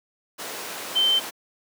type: tone in noise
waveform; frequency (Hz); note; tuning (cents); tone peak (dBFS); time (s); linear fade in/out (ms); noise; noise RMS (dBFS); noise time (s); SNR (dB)
sine; 3100; G7; -20; -17; 0.95-1.2; 20; pink; -32; 0.38-1.31; +12
effects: high-pass 400 Hz 12 dB/octave